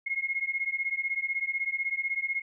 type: beating tone pair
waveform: sine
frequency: 2150 / 2166 Hz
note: C7 / C#7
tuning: +47 / -41 cents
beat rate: 16 Hz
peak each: -31 dBFS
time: 0.06-2.42 s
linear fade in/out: 10 ms
effects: none